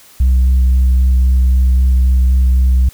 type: tone with vibrato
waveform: sine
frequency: 63.9 Hz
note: C2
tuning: 40 cents flat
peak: -5 dBFS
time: 0.2-2.89 s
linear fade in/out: 5 ms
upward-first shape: square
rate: 3.8 Hz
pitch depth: 10 cents each way
effects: tanh soft clip ceiling -6 dBFS + white hiss -43 dBFS RMS until 2.93 s